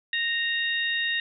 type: harmonic tone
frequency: 929 Hz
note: A#5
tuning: 6 cents flat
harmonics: 2 / 3 / 4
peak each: -26 / -31 / -30 dBFS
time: 0.13-1.2 s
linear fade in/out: 2 ms
effects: none